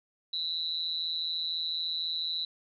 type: tone with amplitude modulation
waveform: sine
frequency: 3951 Hz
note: B7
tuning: in tune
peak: -26 dBFS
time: 0.33-2.45 s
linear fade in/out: 5 ms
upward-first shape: sine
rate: 164 Hz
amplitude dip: 90%
effects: none